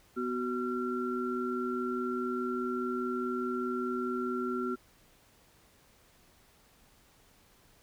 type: tone cluster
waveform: sine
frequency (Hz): 247.7 / 372.5 / 1366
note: B3 / F#4 / F6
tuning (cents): +5 / +12 / -39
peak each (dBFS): -34 / -34 / -37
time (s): 0.16-4.76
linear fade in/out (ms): 20
effects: pink hiss -63 dBFS RMS until 7.82 s